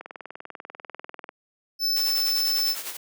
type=click train; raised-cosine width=0.5 ms; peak=-22 dBFS; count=27; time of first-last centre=0.01-1.291 s; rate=20.3 Hz
type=tone; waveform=square; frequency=5274 Hz; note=E8; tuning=in tune; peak=-22 dBFS; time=1.79-2.76 s; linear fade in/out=50 ms
type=noise with tremolo; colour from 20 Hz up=white; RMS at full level=-32 dBFS; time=1.96-2.97 s; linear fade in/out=5 ms; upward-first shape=sine; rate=10 Hz; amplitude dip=60%
effects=high-pass 400 Hz 12 dB/octave